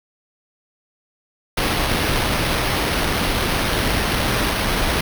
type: noise with sample-and-hold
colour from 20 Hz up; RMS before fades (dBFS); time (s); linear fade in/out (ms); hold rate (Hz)
pink; -20; 1.57-5.01; 5; 7350
effects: none